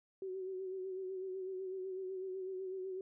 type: tone with vibrato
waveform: sine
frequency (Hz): 376.8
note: F#4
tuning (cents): +32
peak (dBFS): -39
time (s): 0.22-3.01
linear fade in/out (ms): 2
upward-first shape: sine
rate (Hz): 8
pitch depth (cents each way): 40
effects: none